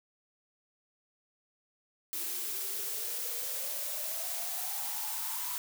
blue noise with high-pass filter sweep, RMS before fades -36 dBFS, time 2.13-5.58 s, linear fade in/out 0 ms, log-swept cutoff 330 to 1000 Hz, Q 9.1, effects none

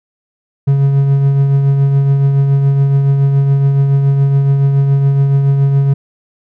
triangle tone with tremolo, 138.59 Hz, C#3, in tune, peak -4 dBFS, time 0.67-5.94 s, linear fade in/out 10 ms, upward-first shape triangle, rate 7.1 Hz, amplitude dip 40%, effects none

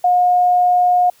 sine tone, 718 Hz, F5, 48 cents sharp, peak -10 dBFS, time 0.04-1.1 s, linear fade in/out 5 ms, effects white hiss -52 dBFS RMS until 1.2 s

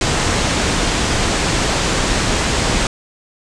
pink low-pass noise, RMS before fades -17 dBFS, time 0.01-2.87 s, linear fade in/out 2 ms, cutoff 8600 Hz, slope 48 dB/octave, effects none

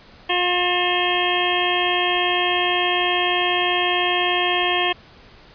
harmonic tone with a mistuned harmonic, 356.6 Hz, F4, 36 cents sharp, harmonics 1 / 2 / 3 / 5 / 6 / 7 / 8 / 9, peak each -25 / -24 / -26 / -26 / -29 / -26 / -29 / -24 dBFS, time 0.29-4.93 s, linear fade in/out 10 ms, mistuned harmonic 7, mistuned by +66 cents, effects pink hiss -47 dBFS RMS until 5.54 s + resampled to 11025 Hz

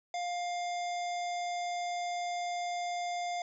harmonic tone with a mistuned harmonic, 704 Hz, F5, 14 cents sharp, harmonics 1 / 3 / 5 / 7 / 9 / 10, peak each -33 / -43 / -47 / -50 / -52 / -53 dBFS, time 0.14-3.42 s, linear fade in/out 2 ms, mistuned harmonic 10, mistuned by +32 cents, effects 12-bit

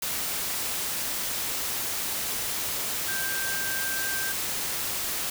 sine tone in noise, 1574 Hz, G6, 7 cents sharp, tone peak -31 dBFS, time 3.08-4.32 s, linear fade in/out 5 ms, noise white, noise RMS -30 dBFS, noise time 0.02-5.3 s, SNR -4 dB, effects none

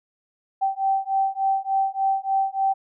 sine beating tone pair, 775 / 778.4 Hz, G5 / G5, -20 / -12 cents, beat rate 3.4 Hz, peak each -23 dBFS, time 0.61-2.74 s, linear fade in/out 20 ms, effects none

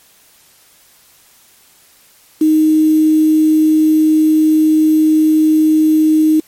sine tone with quantisation, 311.5 Hz, D#4, 2 cents sharp, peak -7 dBFS, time 2.41-6.4 s, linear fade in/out 5 ms, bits 5, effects white hiss -48 dBFS RMS until 6.47 s + MP3 64 kbps

